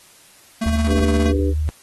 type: tone with tremolo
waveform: square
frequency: 223.7 Hz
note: A3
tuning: 29 cents sharp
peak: -19 dBFS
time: 0.61-1.32 s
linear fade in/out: 10 ms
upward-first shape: square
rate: 17 Hz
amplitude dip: 40%
type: tone with vibrato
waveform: sine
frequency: 76 Hz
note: D#2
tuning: 40 cents flat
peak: -17 dBFS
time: 0.66-1.69 s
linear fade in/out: 0 ms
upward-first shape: sine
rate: 5.6 Hz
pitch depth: 14 cents each way
type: harmonic tone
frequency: 98 Hz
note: G2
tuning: in tune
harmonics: 3 / 4 / 5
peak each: -22 / -24 / -26 dBFS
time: 0.86-1.54 s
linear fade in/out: 50 ms
effects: white hiss -49 dBFS RMS until 1.82 s + AAC 32 kbps